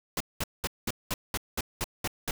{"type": "noise bursts", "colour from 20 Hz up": "pink", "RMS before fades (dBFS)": -30, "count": 10, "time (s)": [0.17, 2.31], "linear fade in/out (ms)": 2, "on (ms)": 34, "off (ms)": 200, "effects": []}